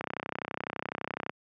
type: click train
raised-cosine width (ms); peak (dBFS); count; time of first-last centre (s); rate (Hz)
0.5; -17; 42; 0.01-1.295; 31.9
effects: high-pass 150 Hz 12 dB/octave